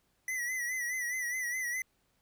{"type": "tone with vibrato", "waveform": "square", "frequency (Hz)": 1975.5, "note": "B6", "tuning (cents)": 0, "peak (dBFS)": -33, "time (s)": [0.28, 1.82], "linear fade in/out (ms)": 2, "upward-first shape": "sine", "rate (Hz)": 4.8, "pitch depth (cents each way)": 70, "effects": ["pink hiss -74 dBFS RMS until 2.21 s"]}